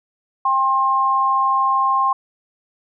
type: tone pair together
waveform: sine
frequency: 797 / 1063.9 Hz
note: G5 / C6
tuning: +28 / +29 cents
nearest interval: perfect fourth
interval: 501 cents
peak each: -21 / -15 dBFS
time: 0.45-2.13 s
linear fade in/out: 5 ms
effects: none